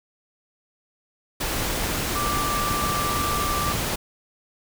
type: tone in noise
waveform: sine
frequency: 1174.7 Hz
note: D6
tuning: in tune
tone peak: -25 dBFS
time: 2.15-3.73 s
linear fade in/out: 10 ms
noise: pink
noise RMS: -26 dBFS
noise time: 1.4-3.96 s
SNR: -2 dB
effects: none